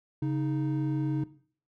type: tone pair together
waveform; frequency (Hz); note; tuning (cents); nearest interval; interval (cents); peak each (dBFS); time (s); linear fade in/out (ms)
triangle; 138.58 / 311.1; C#3 / D#4; 0 / 0; octave + major second; 1400; -26 / -29; 0.22-1.24; 5
effects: noise-tail reverb RT60 0.5 s tail -17 dB re dry